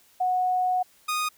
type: tone pair in turn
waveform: sine / sawtooth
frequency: 734 / 1238 Hz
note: F#5 / D#6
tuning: -14 / -9 cents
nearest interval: major sixth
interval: 905 cents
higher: second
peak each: -21 dBFS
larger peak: neither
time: 0.2-0.83 / 1.08-1.29 s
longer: first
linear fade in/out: 10 ms
effects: white hiss -59 dBFS RMS until 1.37 s

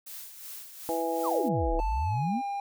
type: noise with tremolo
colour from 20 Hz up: blue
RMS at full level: -41 dBFS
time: 0.06-1.49 s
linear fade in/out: 10 ms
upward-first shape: sine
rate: 2.7 Hz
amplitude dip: 55%
type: harmonic tone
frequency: 165.1 Hz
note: E3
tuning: 3 cents sharp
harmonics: 2 / 3 / 4 / 5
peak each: -33 / -31 / -35 / -32 dBFS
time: 0.89-1.8 s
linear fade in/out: 0 ms
type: exponential two-way sweep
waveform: sine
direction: down then up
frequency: 1419 to 32.7 to 277.2 Hz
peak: -27 dBFS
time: 1.23-2.42 s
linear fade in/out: 50 ms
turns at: 1.75 s
type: tone with pitch glide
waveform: triangle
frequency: 880 to 802.3 Hz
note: A5 to G5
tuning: 0 to +40 cents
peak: -28 dBFS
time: 1.79-2.6 s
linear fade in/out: 2 ms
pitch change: -160 cents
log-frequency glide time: 2.02-2.34 s
effects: none

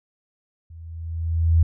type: tone with level ramp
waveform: sine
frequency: 82.41 Hz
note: E2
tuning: in tune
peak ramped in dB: -39 to -11 dBFS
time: 0.7-1.63 s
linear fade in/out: 5 ms
effects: none

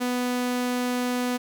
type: tone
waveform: sawtooth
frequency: 247.6 Hz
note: B3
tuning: 5 cents sharp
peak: -20 dBFS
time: 0-1.38 s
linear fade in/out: 20 ms
effects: none

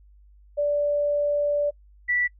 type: tone pair in turn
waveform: sine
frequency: 583 / 1961 Hz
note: D5 / B6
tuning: -13 / -13 cents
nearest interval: octave + major sixth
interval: 2100 cents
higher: second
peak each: -20 dBFS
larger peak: neither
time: 0.57-1.71 / 2.08-2.28 s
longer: first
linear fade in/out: 20 ms
effects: noise-tail reverb RT60 0.1 s tail -25 dB re dry + added 50 Hz sine -50 dBFS peak until 2.39 s

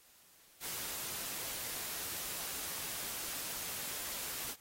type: noise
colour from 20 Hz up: white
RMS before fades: -41 dBFS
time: 0.6-4.56 s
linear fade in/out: 50 ms
effects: white hiss -63 dBFS RMS until 4.6 s + AAC 48 kbps

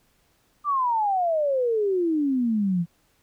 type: exponential sweep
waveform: sine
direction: down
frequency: 1200 to 165 Hz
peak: -20 dBFS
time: 0.64-2.86 s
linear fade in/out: 50 ms
effects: pink hiss -65 dBFS RMS until 3.22 s

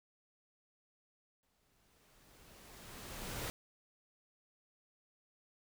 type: noise with exponential growth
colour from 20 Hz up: pink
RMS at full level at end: -40 dBFS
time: 1.43-3.5 s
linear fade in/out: 0 ms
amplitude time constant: 450 ms
effects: none

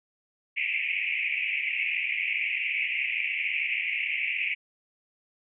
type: band-pass noise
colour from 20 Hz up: pink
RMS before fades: -29 dBFS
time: 0.56-4.55 s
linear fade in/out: 20 ms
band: 2100 to 2700 Hz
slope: 96 dB/octave
effects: none

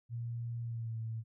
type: tone with pitch glide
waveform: sine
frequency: 117.6 to 112.42 Hz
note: A#2 to A2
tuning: +16 to +38 cents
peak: -36 dBFS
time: 0.09-1.24 s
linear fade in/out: 50 ms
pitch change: -78 cents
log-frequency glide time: 0.61-0.98 s
effects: none

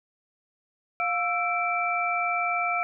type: tone cluster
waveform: sine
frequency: 705 / 1328 / 2331 Hz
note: F5 / E6 / D7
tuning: +16 / +12 / -14 cents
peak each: -28 dBFS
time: 1-2.83 s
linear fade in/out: 0 ms
effects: none

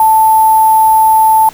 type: tone with sample-and-hold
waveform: sine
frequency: 880 Hz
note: A5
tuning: in tune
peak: -4 dBFS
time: 0-1.49 s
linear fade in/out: 2 ms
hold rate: 11025 Hz
effects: pink hiss -36 dBFS RMS until 1.53 s

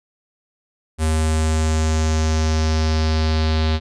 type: tone with low-pass filter sweep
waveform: square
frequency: 78.8 Hz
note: D#2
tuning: 23 cents sharp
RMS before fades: -18 dBFS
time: 0.98-3.8 s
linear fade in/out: 50 ms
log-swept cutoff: 9200 to 4000 Hz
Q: 3.1
effects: none

